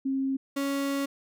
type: tone pair in turn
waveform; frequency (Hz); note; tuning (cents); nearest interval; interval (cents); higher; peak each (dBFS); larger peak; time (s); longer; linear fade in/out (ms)
sine / 35% pulse; 268.6 / 277.9; C4 / C#4; +46 / +4; minor second; 58; second; -25; neither; 0.05-0.37 / 0.56-1.06; second; 10
effects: none